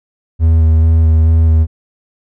triangle tone with vibrato, 80.5 Hz, E2, 41 cents flat, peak -4 dBFS, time 0.39-1.67 s, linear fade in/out 50 ms, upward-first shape square, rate 2.3 Hz, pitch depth 14 cents each way, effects none

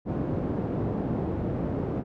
pink band-pass noise, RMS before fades -29 dBFS, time 0.05-2.04 s, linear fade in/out 50 ms, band 100 to 460 Hz, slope 12 dB/octave, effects none

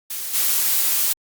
blue noise with level steps, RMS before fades -28 / -19 dBFS, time 0.1-1.13 s, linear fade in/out 5 ms, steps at 0.33 s, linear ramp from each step 20 ms, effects Opus 48 kbps

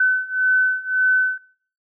sine beating tone pair, 1513 / 1514.8 Hz, F#6 / F#6, +38 / +40 cents, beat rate 1.8 Hz, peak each -20 / -18 dBFS, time 0-1.38 s, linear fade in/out 5 ms, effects noise-tail reverb RT60 0.5 s tail -20 dB re dry

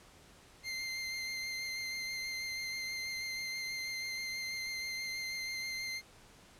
25% pulse tone with vibrato, 2091 Hz, C7, 2 cents flat, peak -33 dBFS, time 0.63-6.02 s, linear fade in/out 50 ms, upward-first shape sine, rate 6.2 Hz, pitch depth 14 cents each way, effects pink hiss -59 dBFS RMS until 6.59 s + low-pass 10000 Hz 12 dB/octave

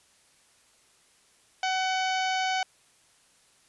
harmonic tone with a mistuned harmonic, 752 Hz, F#5, 28 cents sharp, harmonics 1 / 2 / 3 / 4 / 5 / 6 / 7 / 8 / 9, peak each -27 / -33 / -34 / -35 / -42 / -40 / -44 / -43 / -47 dBFS, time 1.63-2.63 s, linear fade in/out 2 ms, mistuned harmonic 5, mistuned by -34 cents, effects white hiss -62 dBFS RMS until 3.68 s + resampled to 24000 Hz

